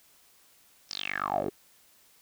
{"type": "tone with band-pass filter sweep", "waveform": "10% pulse", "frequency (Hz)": 48.99, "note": "G1", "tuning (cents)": 0, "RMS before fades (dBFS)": -32, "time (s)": [0.89, 1.5], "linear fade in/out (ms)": 20, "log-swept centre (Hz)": [5600, 380], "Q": 9, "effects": ["white hiss -61 dBFS RMS until 2.21 s"]}